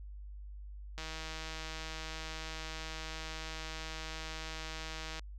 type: click train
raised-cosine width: 0.2 ms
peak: -25 dBFS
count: 671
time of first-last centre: 0.98-5.194 s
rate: 159 Hz
effects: added 50 Hz sine -44 dBFS peak until 5.38 s

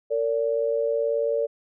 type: tone pair together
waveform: sine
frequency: 456.4 / 575 Hz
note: A#4 / D5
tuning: -37 / -37 cents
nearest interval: major third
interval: 400 cents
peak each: -24 dBFS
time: 0.1-1.47 s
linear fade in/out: 20 ms
effects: none

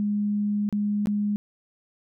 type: tone with dropouts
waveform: sine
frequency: 206.7 Hz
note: G#3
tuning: 8 cents flat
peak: -22 dBFS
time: 0-1.36 s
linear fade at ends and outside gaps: 0 ms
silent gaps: 0.69-0.726 / 1.058-1.071 s
effects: none

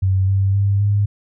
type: tone with pitch steps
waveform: sine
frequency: 95.1 / 97.38 / 99.71 / 102.1 Hz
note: F#2 / G2 / G2 / G#2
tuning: +48 / -11 / +30 / -29 cents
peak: -13 dBFS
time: 0.02-1.06 s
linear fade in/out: 10 ms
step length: 260 ms
effects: none

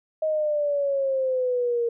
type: exponential sweep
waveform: sine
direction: down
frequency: 631 to 465.1 Hz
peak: -21 dBFS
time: 0.22-1.89 s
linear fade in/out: 5 ms
effects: none

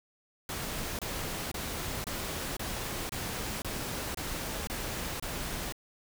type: noise bursts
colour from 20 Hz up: pink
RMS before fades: -36 dBFS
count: 10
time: 0.49-5.724 s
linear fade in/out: 2 ms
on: 500 ms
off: 26 ms
effects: none

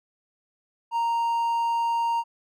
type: tone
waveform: triangle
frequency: 930 Hz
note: A#5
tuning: 4 cents flat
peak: -20 dBFS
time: 0.91-2.24 s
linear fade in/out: 50 ms
effects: none

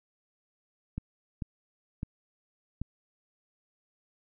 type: clicks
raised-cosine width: 5 ms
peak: -21 dBFS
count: 4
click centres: 0.98 / 1.422 / 2.031 / 2.816 s
effects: none

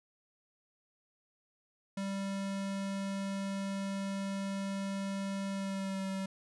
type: tone with pitch glide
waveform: square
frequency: 196 to 192.41 Hz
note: G3 to G3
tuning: 0 to -32 cents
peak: -35 dBFS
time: 1.97-6.26 s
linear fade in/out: 5 ms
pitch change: -32 cents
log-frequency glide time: 5.51-6.05 s
effects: resampled to 24000 Hz

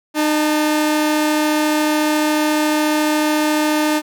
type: tone pair together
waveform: sawtooth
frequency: 304.7 / 880 Hz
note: D#4 / A5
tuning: -36 / 0 cents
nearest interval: octave + tritone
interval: 1836 cents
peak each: -11 / -21 dBFS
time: 0.14-4.02 s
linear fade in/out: 50 ms
effects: none

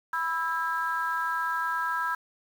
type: chord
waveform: sine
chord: E major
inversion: second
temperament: equal with one note detuned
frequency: 987.8 / 1318.5 / 1621.4 Hz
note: B5 / E6 / G#6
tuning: 0 / 0 / -42 cents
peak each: -30 dBFS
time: 0.13-2.15 s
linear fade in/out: 5 ms
effects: tanh soft clip ceiling -18 dBFS + 8-bit

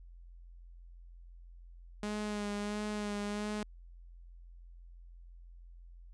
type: tone with vibrato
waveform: sawtooth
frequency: 207.8 Hz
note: G#3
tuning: 1 cent sharp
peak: -31 dBFS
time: 2.03-3.63 s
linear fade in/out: 2 ms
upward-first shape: sine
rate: 1.5 Hz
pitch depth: 26 cents each way
effects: added 43 Hz sine -50 dBFS peak until 6.13 s + resampled to 22050 Hz

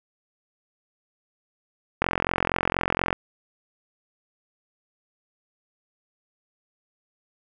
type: click train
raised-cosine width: 0.5 ms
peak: -6 dBFS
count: 50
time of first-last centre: 2.02-3.129 s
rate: 44.2 Hz
effects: none

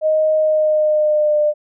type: tone with pitch glide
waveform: sine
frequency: 623 to 599.4 Hz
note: D#5 to D5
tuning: +2 to +35 cents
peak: -12 dBFS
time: 0.01-1.54 s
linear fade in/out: 50 ms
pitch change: -67 cents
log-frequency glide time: 0.36-1.4 s
effects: none

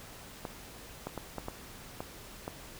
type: clicks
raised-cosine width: 1 ms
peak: -22 dBFS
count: 7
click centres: 0.452 / 1.07 / 1.177 / 1.383 / 1.484 / 2.005 / 2.479 s
effects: pink hiss -49 dBFS RMS until 2.79 s

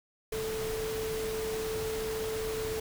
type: tone in noise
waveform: sine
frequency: 440 Hz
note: A4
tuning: in tune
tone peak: -32 dBFS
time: 0.32-2.8 s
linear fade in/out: 5 ms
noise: pink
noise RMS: -39 dBFS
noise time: 0.32-2.8 s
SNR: +4 dB
effects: none

